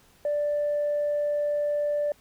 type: tone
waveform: sine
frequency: 587.3 Hz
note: D5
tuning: in tune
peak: -22 dBFS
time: 0.25-2.12 s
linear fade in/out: 2 ms
effects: tanh soft clip ceiling -20 dBFS + pink hiss -59 dBFS RMS until 2.2 s